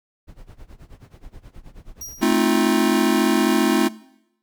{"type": "noise with tremolo", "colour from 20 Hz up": "brown", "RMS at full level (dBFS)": -39, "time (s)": [0.27, 2.34], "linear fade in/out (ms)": 20, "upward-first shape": "sine", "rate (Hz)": 9.4, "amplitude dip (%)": 90}
{"type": "tone with exponential decay", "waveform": "sawtooth", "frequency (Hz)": 5710, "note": "F8", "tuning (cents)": 37, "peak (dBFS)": -27, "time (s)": [2.01, 2.57], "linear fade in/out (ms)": 5, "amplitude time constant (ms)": 120}
{"type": "chord", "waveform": "square", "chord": "F dominant seventh", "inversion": "first", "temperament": "just", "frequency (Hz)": [218.3, 261.9, 314.3, 349.2], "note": ["A3", "C4", "Eb4", "F4"], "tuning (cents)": [-13, 2, 18, 0], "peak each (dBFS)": -22, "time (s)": [2.21, 3.89], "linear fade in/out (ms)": 20}
{"effects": ["noise-tail reverb RT60 0.8 s tail -20 dB re dry"]}